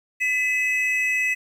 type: tone pair together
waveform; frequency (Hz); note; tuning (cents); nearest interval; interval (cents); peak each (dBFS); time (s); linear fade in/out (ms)
triangle; 2006 / 2569; B6 / E7; +26 / -45; major third; 429; -21; 0.2-1.35; 20
effects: 9-bit